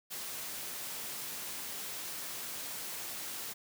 white noise, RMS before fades -41 dBFS, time 0.1-3.54 s, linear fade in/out 20 ms, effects high-pass 100 Hz 12 dB/octave

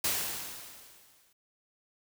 white noise with exponential decay, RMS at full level -28 dBFS, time 0.04-1.33 s, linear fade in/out 5 ms, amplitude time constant 280 ms, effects none

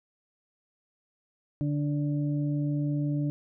harmonic tone, 146 Hz, D3, 10 cents flat, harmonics 1 / 2 / 4, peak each -27 / -30 / -43 dBFS, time 1.61-3.3 s, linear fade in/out 0 ms, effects none

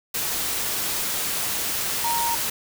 sine tone in noise, 932.3 Hz, A#5, in tune, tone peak -23 dBFS, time 2.04-2.35 s, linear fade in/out 5 ms, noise white, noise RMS -26 dBFS, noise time 0.14-2.5 s, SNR 0 dB, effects none

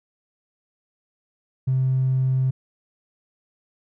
triangle tone with tanh clipping, 130.81 Hz, C3, in tune, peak -17 dBFS, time 1.67-2.51 s, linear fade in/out 10 ms, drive 1 dB, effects none

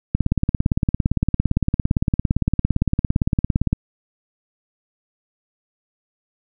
click train, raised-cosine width 5 ms, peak -4 dBFS, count 64, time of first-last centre 0.15-3.73 s, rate 17.6 Hz, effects none

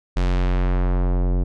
square tone with low-pass filter sweep, 45.16 Hz, F#1, 41 cents flat, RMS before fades -19 dBFS, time 0.16-1.44 s, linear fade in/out 10 ms, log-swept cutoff 5800 to 470 Hz, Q 0.77, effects none

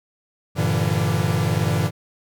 45% pulse chord, E half-diminished seventh, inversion first, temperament equal with one note detuned, 98 / 116.54 / 146.83 / 168.28 Hz, G2 / Bb2 / D3 / E3, 0 / 0 / 0 / +36 cents, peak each -24 dBFS, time 0.55-1.91 s, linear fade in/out 50 ms, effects none

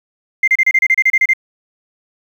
sine tone bursts, 2093 Hz, C7, in tune, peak -7 dBFS, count 12, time 0.43-1.335 s, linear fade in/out 5 ms, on 47 ms, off 31 ms, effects tanh soft clip ceiling -3 dBFS + 7-bit

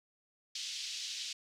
pink band-pass noise, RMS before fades -41 dBFS, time 0.55-1.33 s, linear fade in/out 5 ms, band 3100 to 6100 Hz, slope 24 dB/octave, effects none

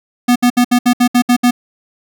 square tone bursts, 244.7 Hz, B3, 16 cents flat, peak -8 dBFS, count 9, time 0.28-1.51 s, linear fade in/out 10 ms, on 78 ms, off 66 ms, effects none

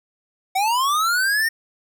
square linear sweep, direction up, 739 to 1846 Hz, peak -18 dBFS, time 0.55-1.49 s, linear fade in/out 10 ms, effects none

